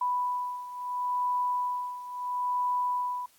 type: beating tone pair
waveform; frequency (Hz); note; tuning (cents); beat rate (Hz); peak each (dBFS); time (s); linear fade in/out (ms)
sine; 989 / 989.74; B5 / B5; +2 / +3; 0.74; -29 / -33; 0.01-3.26; 5
effects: white hiss -62 dBFS RMS until 3.38 s + AAC 64 kbps